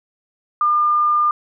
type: tone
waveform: sine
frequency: 1204 Hz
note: D6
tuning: 43 cents sharp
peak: -13 dBFS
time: 0.61-1.31 s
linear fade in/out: 2 ms
effects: none